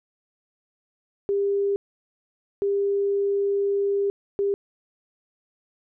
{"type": "tone bursts at uneven times", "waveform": "sine", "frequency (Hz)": 400, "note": "G4", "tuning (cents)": 35, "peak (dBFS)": -20, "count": 3, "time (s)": [[1.29, 1.76], [2.62, 4.1], [4.39, 4.54]], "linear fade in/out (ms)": 0, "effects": []}